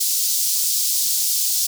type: high-pass noise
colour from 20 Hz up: pink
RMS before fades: -20 dBFS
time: 0-1.67 s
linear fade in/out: 10 ms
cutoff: 4700 Hz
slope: 24 dB/octave
effects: none